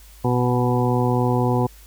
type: harmonic tone with a mistuned harmonic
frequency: 123.47 Hz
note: B2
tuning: in tune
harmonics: 1 / 2 / 3 / 4 / 6 / 7 / 8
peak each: -20 / -23 / -25 / -26 / -28 / -28 / -29 dBFS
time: 0.24-1.67 s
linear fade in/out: 10 ms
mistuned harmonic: 1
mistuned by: -15 cents
effects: added 52 Hz sine -44 dBFS peak until 1.86 s + white hiss -50 dBFS RMS until 1.86 s